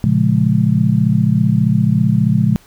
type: chord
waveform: sine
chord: Bb minor seventh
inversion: none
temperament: just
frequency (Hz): 116.54 / 139.85 / 174.81 / 209.8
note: Bb2 / Db3 / F3 / Ab3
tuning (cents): 0 / +16 / +2 / +18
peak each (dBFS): -16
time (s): 0.04-2.56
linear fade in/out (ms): 0
effects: pink hiss -48 dBFS RMS until 2.66 s